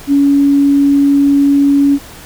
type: tone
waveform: sine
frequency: 281.5 Hz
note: C#4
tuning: 27 cents sharp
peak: -6 dBFS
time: 0.07-1.99 s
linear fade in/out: 50 ms
effects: pink hiss -34 dBFS RMS until 2.25 s